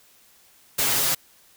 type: noise with comb filter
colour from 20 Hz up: white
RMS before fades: -22 dBFS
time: 0.78-1.15 s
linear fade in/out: 10 ms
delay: 7.3 ms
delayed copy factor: +0.9
effects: white hiss -56 dBFS RMS until 1.56 s